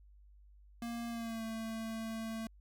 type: tone with pitch glide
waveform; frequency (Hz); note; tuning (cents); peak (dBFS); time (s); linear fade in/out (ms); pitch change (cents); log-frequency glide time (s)
square; 234.3 to 223.8; A#3 to A3; +9 to +30; -39; 0.82-2.47; 2; -79; 1.09-1.42
effects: added 50 Hz sine -57 dBFS peak until 2.6 s